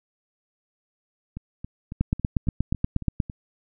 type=two click trains; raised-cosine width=5 ms; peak=-21 / -9 dBFS; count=8 / 11; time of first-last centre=1.37-3.298 / 2.01-3.202 s; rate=3.63 / 8.39 Hz; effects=none